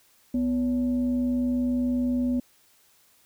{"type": "tone with frequency modulation", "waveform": "sine", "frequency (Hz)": 248.6, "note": "B3", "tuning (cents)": 12, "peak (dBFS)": -22, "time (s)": [0.34, 2.4], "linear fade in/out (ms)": 5, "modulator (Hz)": 314, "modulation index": 0.33, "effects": ["white hiss -61 dBFS RMS until 3.25 s"]}